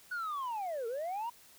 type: linear two-way sweep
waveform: sine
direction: down then up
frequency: 1492 to 442 to 973 Hz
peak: -32 dBFS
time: 0.11-1.3 s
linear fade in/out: 10 ms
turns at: 0.87 s
effects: tanh soft clip ceiling -33 dBFS + white hiss -59 dBFS RMS until 1.58 s